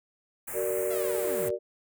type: band-stop noise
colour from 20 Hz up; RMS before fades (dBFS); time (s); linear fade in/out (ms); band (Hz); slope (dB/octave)
white; -37; 0.47-1.49; 10; 2400 to 7300; 48
type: chord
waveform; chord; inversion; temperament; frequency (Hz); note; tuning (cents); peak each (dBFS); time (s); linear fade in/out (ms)
sine; Gb augmented; none; equal with one note detuned; 376 / 466.2 / 587.3; Gb4 / Bb4 / D5; +28 / 0 / 0; -31; 0.53-1.59; 50
type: linear sweep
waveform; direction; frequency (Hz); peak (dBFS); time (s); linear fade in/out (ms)
sawtooth; down; 698.5 to 85.5; -34; 0.9-1.51; 10
effects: none